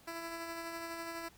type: tone with tremolo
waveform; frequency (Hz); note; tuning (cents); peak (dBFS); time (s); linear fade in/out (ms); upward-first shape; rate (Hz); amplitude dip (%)
10% pulse; 333.3; E4; +19; -31; 0.07-1.29; 10; sine; 12; 30
effects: pink hiss -62 dBFS RMS until 1.37 s